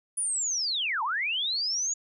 sine linear two-way sweep, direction down then up, 9956 to 842 to 6820 Hz, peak -26 dBFS, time 0.17-1.94 s, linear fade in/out 10 ms, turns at 1.03 s, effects none

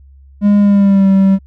triangle tone with pitch glide, 204.5 to 193.47 Hz, G#3 to G3, -26 to -22 cents, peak -4 dBFS, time 0.41-1.39 s, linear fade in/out 50 ms, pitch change -96 cents, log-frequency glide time 0.59-1.08 s, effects added 68 Hz sine -38 dBFS peak until 1.46 s

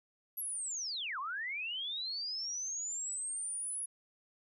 sine linear two-way sweep, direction down then up, 11740 to 1008 to 10520 Hz, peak -36 dBFS, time 0.37-3.86 s, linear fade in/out 10 ms, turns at 1.19 s, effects none

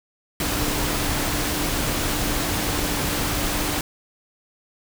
sine tone in noise, 295.6 Hz, D4, 11 cents sharp, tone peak -31 dBFS, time 0.4-3.81 s, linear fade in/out 2 ms, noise pink, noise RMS -24 dBFS, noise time 0.4-3.81 s, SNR -10 dB, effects none

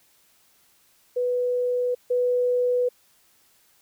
sine tone pair in turn, 493.9 / 493.9 Hz, B4 / B4, 0 / 0 cents, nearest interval unison, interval 0 cents, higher neither, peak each -21 / -19 dBFS, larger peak second, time 1.16-1.95 / 2.1-2.89 s, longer neither, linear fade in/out 10 ms, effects white hiss -61 dBFS RMS until 3.81 s

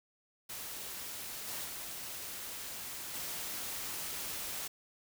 white noise with level steps, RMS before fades -43 / -40 / -43 / -40 dBFS, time 0.49-4.68 s, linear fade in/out 10 ms, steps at 1.47 / 1.64 / 3.13 s, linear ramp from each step 20 ms, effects none

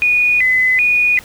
sine tone with vibrato, 2231 Hz, C#7, 11 cents sharp, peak -10 dBFS, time 0.02-1.19 s, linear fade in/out 0 ms, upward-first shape square, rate 1.3 Hz, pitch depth 170 cents each way, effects pink hiss -39 dBFS RMS until 1.24 s

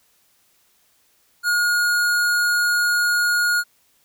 sine tone with hard clipping, 1435 Hz, F6, 47 cents sharp, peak -18 dBFS, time 1.43-3.64 s, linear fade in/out 50 ms, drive 17 dB, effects white hiss -61 dBFS RMS until 4.04 s

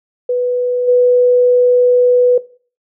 sine tone with level steps, 493.9 Hz, B4, in tune, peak -12 / -6 dBFS, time 0.29-2.38 s, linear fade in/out 5 ms, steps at 0.87 s, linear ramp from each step 20 ms, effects noise-tail reverb RT60 0.4 s tail -18 dB re dry

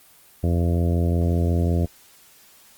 harmonic tone, 85.5 Hz, F2, 36 cents flat, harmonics 1 / 2 / 3 / 4 / 5 / 6 / 7 / 8, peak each -19 / -25 / -29 / -31 / -33 / -35 / -36 / -37 dBFS, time 0.43-1.86 s, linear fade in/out 10 ms, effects white hiss -52 dBFS RMS until 2.77 s + Opus 24 kbps

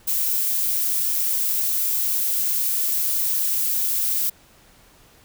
violet noise, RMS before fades -22 dBFS, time 0.07-4.3 s, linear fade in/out 10 ms, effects pink hiss -53 dBFS RMS until 5.24 s

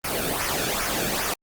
pink noise with flanger, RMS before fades -26 dBFS, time 0.04-1.34 s, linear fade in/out 5 ms, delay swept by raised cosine 0.24 to 1.03 ms, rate 2.5 Hz, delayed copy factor -0.65, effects Opus 32 kbps

